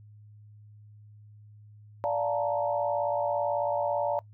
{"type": "chord", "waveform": "sine", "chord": "Bb major seventh", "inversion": "first", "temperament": "just", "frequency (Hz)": [582.7, 699.2, 874.1, 932.3], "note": ["D5", "F5", "A5", "Bb5"], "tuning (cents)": [-14, 2, -12, 0], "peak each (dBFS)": [-28, -32, -33, -34], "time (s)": [2.04, 4.19], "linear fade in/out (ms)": 0, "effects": ["noise-tail reverb RT60 0.1 s tail -21 dB re dry", "added 105 Hz sine -49 dBFS peak until 4.33 s"]}